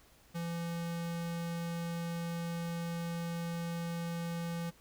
square tone, 169.1 Hz, E3, 44 cents sharp, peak -36 dBFS, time 0.34-4.71 s, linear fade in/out 20 ms, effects added 60 Hz sine -70 dBFS peak until 4.8 s + pink hiss -63 dBFS RMS until 4.8 s

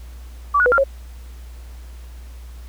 sine tone with pitch steps, 1152 / 1461 / 494.5 / 1388 / 546 Hz, D6 / F#6 / B4 / F6 / C#5, -34 / -22 / +2 / -11 / -26 cents, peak -12 dBFS, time 0.54-0.84 s, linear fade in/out 10 ms, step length 60 ms, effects added 60 Hz sine -34 dBFS peak until 2.68 s + pink hiss -50 dBFS RMS until 2.68 s

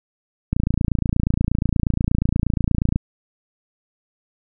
click train, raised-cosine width 5 ms, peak -6 dBFS, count 70, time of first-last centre 0.53-2.96 s, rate 28.4 Hz, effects none

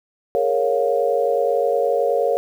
sine chord, Bb minor seventh, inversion third, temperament equal with one note detuned, 415.3 / 466.2 / 554.4 / 704.9 Hz, Ab4 / Bb4 / Db5 / F5, 0 / 0 / 0 / +16 cents, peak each -25 / -20 / -20 / -24 dBFS, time 0.35-2.37 s, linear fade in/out 0 ms, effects 8-bit

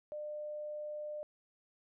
sine tone, 600 Hz, D5, 37 cents sharp, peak -39 dBFS, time 0.12-1.23 s, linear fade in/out 0 ms, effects none

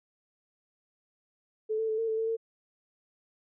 sine tone with pitch steps, 434.8 / 444.7 / 436.7 / 452.8 / 440.8 / 447.3 / 452.4 Hz, A4 / A4 / A4 / A4 / A4 / A4 / A4, -21 / +18 / -13 / +50 / +3 / +28 / +48 cents, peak -27 dBFS, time 1.69-2.369 s, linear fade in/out 20 ms, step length 97 ms, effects none

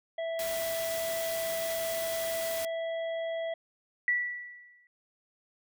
harmonic tone, 659.3 Hz, E5, in tune, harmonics 1 / 3 / 5, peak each -31 / -43 / -48 dBFS, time 0.18-3.54 s, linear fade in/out 5 ms
white noise, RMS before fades -38 dBFS, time 0.39-2.65 s, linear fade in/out 2 ms
sine tone with exponential decay, 1954 Hz, B6, 19 cents flat, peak -22 dBFS, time 4.08-4.87 s, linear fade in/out 1 ms, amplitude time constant 170 ms
effects none

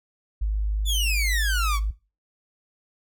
sine tone, 51.91 Hz, G#1, in tune, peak -21 dBFS, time 0.41-1.91 s, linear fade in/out 10 ms
sawtooth exponential sweep, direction down, 3566 to 1083 Hz, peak -21 dBFS, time 0.85-1.8 s, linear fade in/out 50 ms
effects noise-tail reverb RT60 0.3 s tail -18 dB re dry

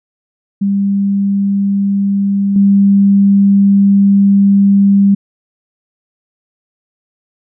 sine tone with level steps, 198.7 Hz, G3, 24 cents sharp, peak -10 / -5 dBFS, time 0.61-5.15 s, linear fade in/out 10 ms, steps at 2.56 s, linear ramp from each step 2 ms, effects none

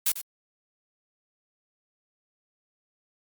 blue noise with echo, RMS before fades -23 dBFS, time 0.06-0.12 s, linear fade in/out 5 ms, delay 95 ms, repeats 1, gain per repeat -12 dB, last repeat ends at 0.215 s, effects Opus 48 kbps

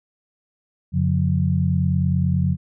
sine tone cluster, 89.9 / 139.7 / 178.9 Hz, F#2 / C#3 / F3, -49 / +14 / +42 cents, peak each -21 dBFS, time 0.92-2.57 s, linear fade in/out 50 ms, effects none

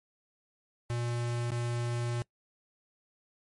square tone with dropouts, 119.4 Hz, A#2, 42 cents sharp, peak -31 dBFS, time 0.9-2.22 s, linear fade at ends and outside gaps 0 ms, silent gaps 1.505-1.518 s, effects noise-tail reverb RT60 0.1 s tail -23 dB re dry + MP3 48 kbps

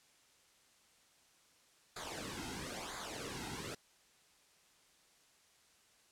pink noise with flanger, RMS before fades -44 dBFS, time 1.96-3.75 s, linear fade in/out 5 ms, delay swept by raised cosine 0.35 to 1.75 ms, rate 1 Hz, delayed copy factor -0.75, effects white hiss -68 dBFS RMS until 6.11 s + low-pass 9000 Hz 12 dB/octave

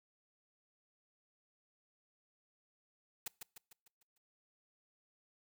white noise with echo, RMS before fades -40 dBFS, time 3.26-3.28 s, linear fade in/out 5 ms, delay 150 ms, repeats 6, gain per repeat -6 dB, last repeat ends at 4.18 s, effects noise-tail reverb RT60 0.4 s tail -25 dB re dry

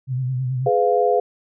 sine tone with vibrato, 128.5 Hz, C3, 31 cents flat, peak -20 dBFS, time 0.07-0.7 s, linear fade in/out 50 ms, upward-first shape sine, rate 9.3 Hz, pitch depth 57 cents each way
sine chord, F diminished, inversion first, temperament just, 419.1 / 502.9 / 698.5 Hz, Ab4 / Cb5 / F5, +16 / +31 / 0 cents, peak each -19 dBFS, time 0.66-1.2 s, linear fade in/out 5 ms
effects none

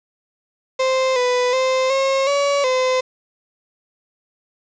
35% pulse tone with pitch steps, 522 / 496.3 / 520 / 539 / 566 / 513 Hz, C5 / B4 / C5 / C#5 / C#5 / C5, -4 / +8 / -11 / -49 / +36 / -34 cents, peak -14 dBFS, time 0.79-3.01 s, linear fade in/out 10 ms, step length 370 ms, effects resampled to 16000 Hz + 7-bit

